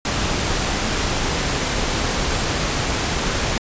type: noise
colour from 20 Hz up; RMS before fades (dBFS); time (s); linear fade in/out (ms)
pink; -21; 0.05-3.58; 2
effects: resampled to 16000 Hz